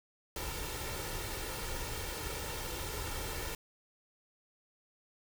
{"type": "noise with comb filter", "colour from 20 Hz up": "pink", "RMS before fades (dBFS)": -39, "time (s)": [0.36, 3.55], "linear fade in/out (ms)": 2, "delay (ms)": 2.2, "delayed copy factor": 0.6, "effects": []}